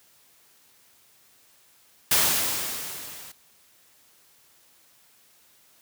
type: noise with level ramp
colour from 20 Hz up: white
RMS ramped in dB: -19 to -44 dBFS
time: 2.11-3.32 s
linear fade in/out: 5 ms
effects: white hiss -59 dBFS RMS until 5.81 s + high-pass 60 Hz 12 dB/octave